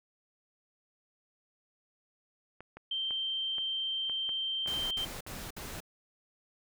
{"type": "clicks", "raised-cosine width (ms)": 0.5, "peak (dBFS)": -31, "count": 12, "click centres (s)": [2.606, 2.77, 3.108, 3.583, 4.097, 4.292, 4.661, 4.74, 4.857, 4.899, 5.166, 5.265]}
{"type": "tone", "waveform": "sine", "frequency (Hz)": 3136, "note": "G7", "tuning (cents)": 0, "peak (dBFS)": -31, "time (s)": [2.91, 5.05], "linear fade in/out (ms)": 5}
{"type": "noise bursts", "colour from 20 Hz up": "pink", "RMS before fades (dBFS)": -42, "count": 4, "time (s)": [4.67, 5.804], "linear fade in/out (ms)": 5, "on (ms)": 240, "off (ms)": 58}
{"effects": []}